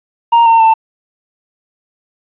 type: tone with pitch steps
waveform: triangle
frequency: 932.3 / 912.1 / 892.3 Hz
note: A#5 / A#5 / A5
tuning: 0 / -38 / +24 cents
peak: -3 dBFS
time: 0.32-0.74 s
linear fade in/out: 10 ms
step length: 140 ms
effects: resampled to 8000 Hz + 7-bit